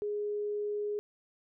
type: tone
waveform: sine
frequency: 415.3 Hz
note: G#4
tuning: in tune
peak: -31 dBFS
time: 0.02-0.99 s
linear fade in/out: 0 ms
effects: none